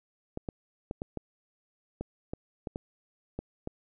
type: clicks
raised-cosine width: 2 ms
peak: -21 dBFS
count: 11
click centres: 0.374 / 0.488 / 0.911 / 1.019 / 1.173 / 2.01 / 2.335 / 2.672 / 2.759 / 3.39 / 3.674 s
effects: none